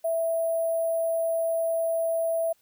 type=tone with sample-and-hold; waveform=sine; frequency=659.3 Hz; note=E5; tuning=in tune; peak=-23 dBFS; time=0.04-2.53 s; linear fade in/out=10 ms; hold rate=11025 Hz; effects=white hiss -66 dBFS RMS until 2.61 s